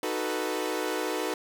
sawtooth chord, B dominant seventh, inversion first, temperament equal, 311.1 / 370 / 440 / 493.9 Hz, D#4 / F#4 / A4 / B4, 0 / 0 / 0 / 0 cents, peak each -30 dBFS, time 0.03-1.34 s, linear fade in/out 2 ms, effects none

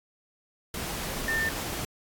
sine tone in noise, 1799 Hz, A6, 38 cents sharp, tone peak -25 dBFS, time 1.28-1.49 s, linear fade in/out 2 ms, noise pink, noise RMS -34 dBFS, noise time 0.74-1.85 s, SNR +6 dB, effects AAC 64 kbps

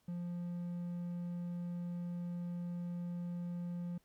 triangle tone, 174.61 Hz, F3, in tune, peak -36 dBFS, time 0.08-3.98 s, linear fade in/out 5 ms, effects pink hiss -75 dBFS RMS until 4.04 s

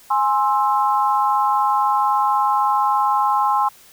sine chord, Ab augmented, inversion none, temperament equal with one note detuned, 830.6 / 1054.4 / 1318.5 Hz, Ab5 / C6 / E6, 0 / +13 / 0 cents, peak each -18 / -18 / -24 dBFS, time 0.1-3.69 s, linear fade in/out 10 ms, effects white hiss -48 dBFS RMS until 3.92 s

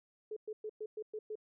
sine tone bursts, 429.5 Hz, A4, 42 cents flat, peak -38 dBFS, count 7, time 0.31-1.355 s, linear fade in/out 5 ms, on 55 ms, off 110 ms, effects none

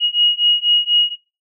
sine beating tone pair, 2885 / 2889.1 Hz, F#7 / F#7, -44 / -42 cents, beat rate 4.1 Hz, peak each -15 dBFS, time 0-1.16 s, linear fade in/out 50 ms, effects noise-tail reverb RT60 0.3 s tail -22 dB re dry

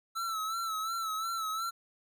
square tone with vibrato, 1318.5 Hz, E6, in tune, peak -33 dBFS, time 0.15-1.71 s, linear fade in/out 20 ms, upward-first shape sine, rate 2.8 Hz, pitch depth 57 cents each way, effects none

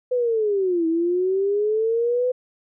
sine linear two-way sweep, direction down then up, 507 to 322.2 to 507 Hz, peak -18 dBFS, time 0.11-2.32 s, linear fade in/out 10 ms, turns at 0.87 s, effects none

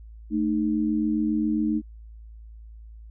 sine tone pair together, 220 / 307.4 Hz, A3 / D#4, 0 / -21 cents, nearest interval tritone, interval 579 cents, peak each -24 dBFS, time 0.3-1.82 s, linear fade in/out 50 ms, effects added 55 Hz sine -41 dBFS peak until 3.1 s

